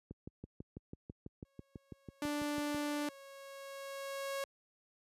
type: click train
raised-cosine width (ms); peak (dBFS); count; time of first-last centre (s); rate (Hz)
3; -32; 17; 0.11-2.746; 6.07
type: tone with exponential growth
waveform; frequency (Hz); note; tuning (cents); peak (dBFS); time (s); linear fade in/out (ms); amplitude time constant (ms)
sawtooth; 550; C#5; -14; -32; 1.45-4.44; 1; 650
type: tone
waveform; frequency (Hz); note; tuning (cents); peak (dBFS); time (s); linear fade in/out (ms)
sawtooth; 293.7; D4; 0; -31; 2.22-3.09; 2
effects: high-pass 60 Hz 12 dB/octave + resampled to 32000 Hz